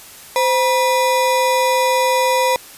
square ring-modulated tone, 740 Hz, F#5, in tune, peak -11 dBFS, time 0.36-2.56 s, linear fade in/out 0 ms, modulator 223 Hz, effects white hiss -39 dBFS RMS until 2.77 s + resampled to 32000 Hz

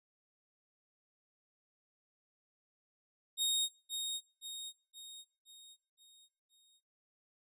sawtooth tone with echo, 3729 Hz, A#7, in tune, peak -27 dBFS, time 3.37-3.69 s, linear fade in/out 50 ms, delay 520 ms, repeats 6, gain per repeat -6 dB, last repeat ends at 6.81 s, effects noise-tail reverb RT60 0.5 s tail -26 dB re dry + resampled to 32000 Hz

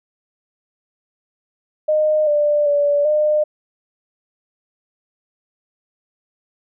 sine tone with pitch steps, 614 / 591 / 578 / 605 Hz, D#5 / D5 / D5 / D#5, -23 / +11 / -28 / -49 cents, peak -13 dBFS, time 1.88-3.44 s, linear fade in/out 10 ms, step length 390 ms, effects none

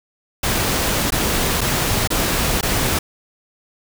pink noise with dropouts, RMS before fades -19 dBFS, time 0.43-2.99 s, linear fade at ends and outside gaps 5 ms, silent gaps 1.105-1.121 / 1.609-1.613 / 2.075-2.103 / 2.611-2.628 s, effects none

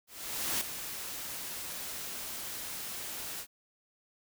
white noise with ADSR envelope, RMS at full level -31 dBFS, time 0.07-3.47 s, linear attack 540 ms, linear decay 5 ms, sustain -9 dB, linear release 69 ms, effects none

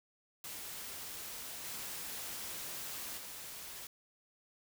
white noise with level steps, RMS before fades -45 / -43 / -47 dBFS, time 0.44-3.87 s, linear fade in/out 2 ms, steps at 1.64 / 3.17 s, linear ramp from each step 10 ms, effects none

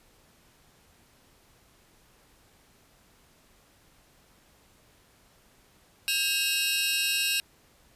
sawtooth tone cluster, 1607 / 2571 / 2786 / 3866 / 4355 Hz, G6 / E7 / F7 / B7 / C#8, +43 / -44 / -5 / -38 / -31 cents, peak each -34 / -28 / -25 / -28 / -32 dBFS, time 6.08-7.4 s, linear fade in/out 0 ms, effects pink hiss -61 dBFS RMS until 7.95 s + resampled to 32000 Hz

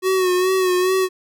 square tone with vibrato, 370 Hz, F#4, in tune, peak -16 dBFS, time 0.02-1.09 s, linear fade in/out 50 ms, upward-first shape sine, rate 2.4 Hz, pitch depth 43 cents each way, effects none

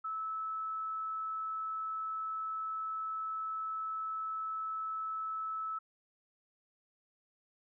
sine tone, 1305 Hz, E6, 18 cents flat, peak -35 dBFS, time 0.04-5.79 s, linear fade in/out 10 ms, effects none

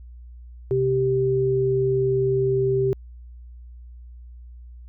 sine tone pair together, 130.8 / 390.4 Hz, C3 / G4, 0 / -7 cents, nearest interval octave + perfect fifth, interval 1893 cents, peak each -24 / -19 dBFS, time 0.71-2.93 s, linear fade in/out 0 ms, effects added 60 Hz sine -39 dBFS peak until 4.88 s

